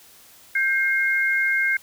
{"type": "tone pair together", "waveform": "sine", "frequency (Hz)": [1576.6, 2140], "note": ["G6", "C7"], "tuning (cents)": [9, 38], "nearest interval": "perfect fourth", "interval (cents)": 529, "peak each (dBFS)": -21, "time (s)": [0.55, 1.77], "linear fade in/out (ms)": 5, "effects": ["white hiss -50 dBFS RMS until 1.82 s"]}